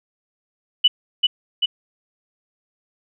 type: tone with echo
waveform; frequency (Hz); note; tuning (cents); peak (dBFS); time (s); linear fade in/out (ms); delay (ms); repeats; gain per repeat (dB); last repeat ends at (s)
sine; 2968; F#7; +5; -9; 0.84-0.88; 10; 390; 2; -3; 1.66
effects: none